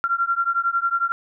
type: beating tone pair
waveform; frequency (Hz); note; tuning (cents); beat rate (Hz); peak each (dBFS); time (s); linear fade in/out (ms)
sine; 1370 / 1381; F6 / F6; -34 / -20; 11; -22; 0.04-1.12; 0
effects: none